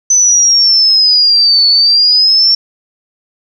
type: exponential two-way sweep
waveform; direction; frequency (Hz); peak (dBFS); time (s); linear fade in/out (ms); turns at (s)
sine; down then up; 6090 to 4434 to 5470; -5; 0.1-2.55; 5; 1.68
effects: 7-bit